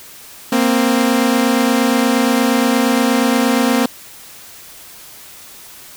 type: tone pair together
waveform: sawtooth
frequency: 233.1 / 261.6 Hz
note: A#3 / C4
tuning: 0 / 0 cents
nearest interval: major second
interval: 200 cents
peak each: -11 dBFS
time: 0.52-3.86 s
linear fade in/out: 5 ms
effects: white hiss -38 dBFS RMS until 5.96 s